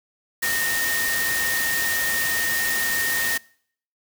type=tone in noise; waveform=sine; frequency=1843 Hz; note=A#6; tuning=20 cents flat; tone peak=-23 dBFS; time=0.42-3.38 s; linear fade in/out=10 ms; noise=white; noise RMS=-26 dBFS; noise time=0.42-3.38 s; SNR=0 dB; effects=noise-tail reverb RT60 0.6 s tail -24 dB re dry